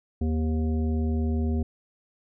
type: harmonic tone with a mistuned harmonic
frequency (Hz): 79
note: D#2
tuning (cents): +27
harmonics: 1 / 3 / 5 / 7 / 9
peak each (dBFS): -24 / -28 / -36 / -45 / -45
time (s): 0.21-1.63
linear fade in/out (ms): 5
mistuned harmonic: 7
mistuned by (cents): -64
effects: none